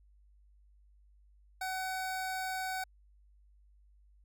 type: tone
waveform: 25% pulse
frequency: 753 Hz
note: F#5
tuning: 30 cents sharp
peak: -31 dBFS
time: 1.61-2.84 s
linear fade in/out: 5 ms
effects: added 50 Hz sine -60 dBFS peak until 4.24 s